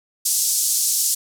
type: band-pass noise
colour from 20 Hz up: pink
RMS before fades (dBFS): -20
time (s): 0.25-1.15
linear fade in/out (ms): 10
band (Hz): 5600 to 13000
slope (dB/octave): 24
effects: none